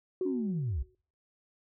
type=tone with exponential decay; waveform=sine; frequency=370 Hz; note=F#4; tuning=in tune; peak=-26 dBFS; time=0.21-0.95 s; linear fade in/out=2 ms; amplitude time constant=160 ms
type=linear sweep; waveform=sine; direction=down; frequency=293.7 to 53.8 Hz; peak=-29 dBFS; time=0.25-0.83 s; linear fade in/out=10 ms
effects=noise-tail reverb RT60 0.4 s tail -22 dB re dry + tanh soft clip ceiling -21 dBFS